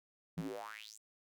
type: tone with high-pass filter sweep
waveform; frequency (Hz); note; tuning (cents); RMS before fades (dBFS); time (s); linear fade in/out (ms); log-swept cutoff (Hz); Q
square; 53.8; A1; -38; -45; 0.37-0.98; 10; 150 to 8400; 6.3
effects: none